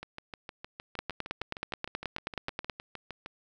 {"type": "two click trains", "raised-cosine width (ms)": 0.3, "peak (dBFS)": [-16, -24], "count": [17, 22], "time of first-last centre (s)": [[0.99, 2.698], [0.03, 3.261]], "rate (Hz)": [9.37, 6.5], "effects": []}